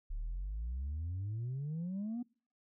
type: exponential sweep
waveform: sine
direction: up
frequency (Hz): 34.65 to 248.8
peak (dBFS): -34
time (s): 0.1-2.23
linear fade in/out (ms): 10
effects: noise-tail reverb RT60 0.4 s tail -23 dB re dry + tanh soft clip ceiling -34 dBFS